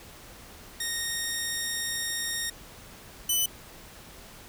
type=tone pair in turn; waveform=10% pulse; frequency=1857 / 2999 Hz; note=A#6 / F#7; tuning=-7 / +23 cents; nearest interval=minor sixth; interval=830 cents; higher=second; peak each=-20 / -15 dBFS; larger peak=second; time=0.8-2.5 / 3.29-3.46 s; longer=first; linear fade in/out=5 ms; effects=pink hiss -48 dBFS RMS until 4.48 s